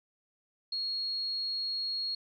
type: tone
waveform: sine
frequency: 4300 Hz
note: C8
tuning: 47 cents sharp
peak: -31 dBFS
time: 0.72-2.15 s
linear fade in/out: 5 ms
effects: none